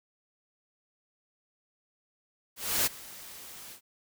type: noise with ADSR envelope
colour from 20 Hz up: white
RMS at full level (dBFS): -25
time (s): 2.56-3.81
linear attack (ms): 300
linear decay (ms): 21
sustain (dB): -21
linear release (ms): 86
effects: none